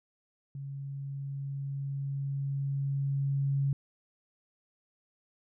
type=tone with level ramp; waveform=sine; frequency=138.59 Hz; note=C#3; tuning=in tune; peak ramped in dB=-37 to -25 dBFS; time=0.55-3.73 s; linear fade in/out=2 ms; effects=none

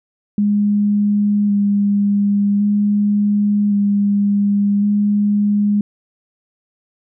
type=tone with vibrato; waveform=sine; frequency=204.2 Hz; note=G#3; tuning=29 cents flat; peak=-12 dBFS; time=0.38-5.81 s; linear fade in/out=2 ms; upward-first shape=square; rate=0.45 Hz; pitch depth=14 cents each way; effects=none

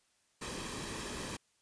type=noise with comb filter; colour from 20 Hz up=pink; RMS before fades=-41 dBFS; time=0.41-1.37 s; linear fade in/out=10 ms; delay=1.4 ms; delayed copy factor=-0.5; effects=white hiss -73 dBFS RMS until 1.61 s + resampled to 22050 Hz

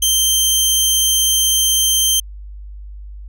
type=tone; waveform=15% pulse; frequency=3136 Hz; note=G7; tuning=in tune; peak=-5 dBFS; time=0.02-2.2 s; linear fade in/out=5 ms; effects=added 50 Hz sine -30 dBFS peak until 3.28 s

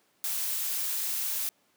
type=noise; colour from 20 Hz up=blue; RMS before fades=-31 dBFS; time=0.24-1.49 s; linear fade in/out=0 ms; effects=pink hiss -68 dBFS RMS until 1.76 s + high-pass 200 Hz 12 dB/octave

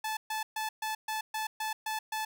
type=tone bursts; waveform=sawtooth; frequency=870 Hz; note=A5; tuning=20 cents flat; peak=-28 dBFS; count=9; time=0.04-2.25 s; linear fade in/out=5 ms; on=130 ms; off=130 ms; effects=none

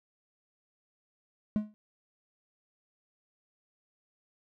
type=tone with exponential decay; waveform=triangle; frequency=211.8 Hz; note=G#3; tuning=34 cents sharp; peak=-20 dBFS; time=1.56-1.74 s; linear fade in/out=0 ms; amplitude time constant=38 ms; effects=none

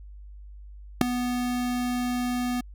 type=tone with ADSR envelope; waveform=square; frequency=246.4 Hz; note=B3; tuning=4 cents flat; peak=-10 dBFS; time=1.01-2.61 s; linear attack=4 ms; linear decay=3 ms; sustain=-16 dB; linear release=7 ms; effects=added 50 Hz sine -41 dBFS peak until 2.74 s

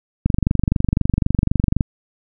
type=click train; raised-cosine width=5 ms; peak=-3 dBFS; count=38; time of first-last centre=0.26-1.808 s; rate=23.9 Hz; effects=none

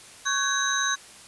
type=tone cluster; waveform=sine; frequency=1107 / 1523 / 1660 / 3857 / 6280 Hz; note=C#6 / F#6 / G#6 / B7 / G8; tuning=-3 / +50 / -1 / -42 / +2 cents; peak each=-29 dBFS; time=0.25-0.96 s; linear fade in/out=20 ms; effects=white hiss -47 dBFS RMS until 1.27 s + resampled to 24000 Hz

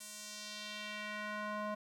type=tone with band-pass filter sweep; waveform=square; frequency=210.5 Hz; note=G#3; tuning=24 cents sharp; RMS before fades=-43 dBFS; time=0-1.75 s; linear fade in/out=10 ms; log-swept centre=9200 to 850 Hz; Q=1.4; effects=12-bit

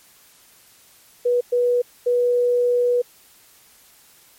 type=tone bursts at uneven times; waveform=sine; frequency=487.7 Hz; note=B4; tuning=22 cents flat; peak=-15 dBFS; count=3; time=1.25-1.41 / 1.52-1.82 / 2.06-3.02 s; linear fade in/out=10 ms; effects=white hiss -52 dBFS RMS until 4.38 s + MP3 64 kbps

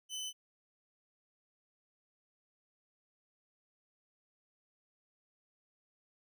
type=tone; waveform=25% pulse; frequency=3025 Hz; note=F#7; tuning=38 cents sharp; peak=-35 dBFS; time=0.09-0.33 s; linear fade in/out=50 ms; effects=none

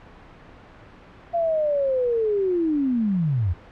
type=linear sweep; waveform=sine; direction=down; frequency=691 to 78 Hz; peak=-19 dBFS; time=1.33-3.54 s; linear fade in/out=20 ms; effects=pink hiss -46 dBFS RMS until 3.71 s + low-pass 2000 Hz 12 dB/octave

